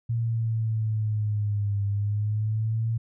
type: linear two-way sweep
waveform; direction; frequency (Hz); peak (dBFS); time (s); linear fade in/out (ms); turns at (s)
sine; down then up; 116.54 to 100.3 to 114.6; -23; 0.09-2.98; 10; 1.85
effects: none